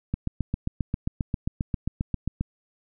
click train, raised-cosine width 5 ms, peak -13 dBFS, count 18, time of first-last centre 0.14-2.41 s, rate 7.49 Hz, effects none

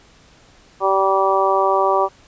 harmonic tone, 193.3 Hz, G3, 24 cents flat, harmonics 2 / 3 / 4 / 5 / 6, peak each -20 / -20 / -20 / -20 / -20 dBFS, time 0.8-2.09 s, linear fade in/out 50 ms, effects pink hiss -50 dBFS RMS until 2.27 s + resampled to 16000 Hz

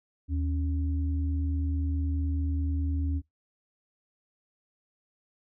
sine tone pair together, 77.79 / 277.2 Hz, D#2 / C#4, 0 / 0 cents, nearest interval octave + minor seventh, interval 2200 cents, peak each -26 / -35 dBFS, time 0.28-3.22 s, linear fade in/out 50 ms, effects noise-tail reverb RT60 0.2 s tail -25 dB re dry

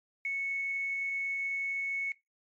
sine tone with quantisation, 2208 Hz, C#7, 7 cents flat, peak -30 dBFS, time 0.25-2.12 s, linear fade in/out 2 ms, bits 9, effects noise-tail reverb RT60 0.2 s tail -21 dB re dry + MP3 32 kbps

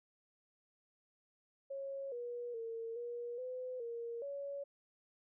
sine tone with pitch steps, 548 / 481.8 / 456.1 / 477.9 / 507 / 467.5 / 562 Hz, C#5 / B4 / A#4 / A#4 / B4 / A#4 / C#5, -20 / -43 / -38 / +43 / +45 / +5 / +24 cents, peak -40 dBFS, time 1.7-4.64 s, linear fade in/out 10 ms, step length 420 ms, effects none

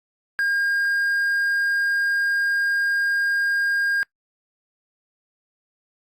triangle tone, 1615 Hz, G#6, 49 cents flat, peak -17 dBFS, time 0.39-4.03 s, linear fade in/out 0 ms, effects noise-tail reverb RT60 0.1 s tail -24 dB re dry + Opus 48 kbps

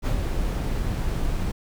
brown noise with ADSR envelope, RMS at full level -21 dBFS, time 0.02-1.52 s, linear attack 46 ms, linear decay 85 ms, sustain -4 dB, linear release 12 ms, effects none

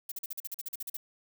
violet noise bursts, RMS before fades -37 dBFS, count 13, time 0.09-0.97 s, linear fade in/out 5 ms, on 28 ms, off 43 ms, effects none

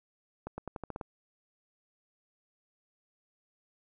accelerating click train, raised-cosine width 1 ms, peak -24 dBFS, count 8, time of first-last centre 0.47-1.012 s, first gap 110 ms, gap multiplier 0.88, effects none

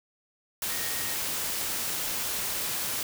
sine tone in noise, 1864.7 Hz, A#6, in tune, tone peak -41 dBFS, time 0.7-1.14 s, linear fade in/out 2 ms, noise white, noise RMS -31 dBFS, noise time 0.62-3.03 s, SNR -13 dB, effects none

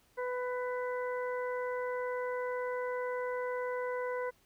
harmonic tone, 498 Hz, B4, 14 cents sharp, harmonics 1 / 2 / 3 / 4, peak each -34 / -40 / -44 / -46 dBFS, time 0.17-4.31 s, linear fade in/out 20 ms, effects pink hiss -68 dBFS RMS until 4.45 s

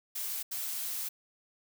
blue noise bursts at uneven times, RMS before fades -36 dBFS, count 2, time 0.15-0.43 / 0.51-1.09 s, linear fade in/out 10 ms, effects none

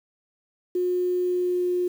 sine tone with pitch glide, 360 to 357.9 Hz, F#4 to F4, -47 to +42 cents, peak -21 dBFS, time 0.75-1.88 s, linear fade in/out 5 ms, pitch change -11 cents, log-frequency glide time 1.23-1.71 s, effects 8-bit

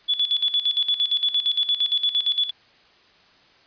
sine tone with tremolo, 3429 Hz, A7, 45 cents flat, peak -17 dBFS, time 0.08-2.51 s, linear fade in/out 20 ms, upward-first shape square, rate 8.7 Hz, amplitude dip 75%, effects white hiss -55 dBFS RMS until 3.66 s + resampled to 11025 Hz

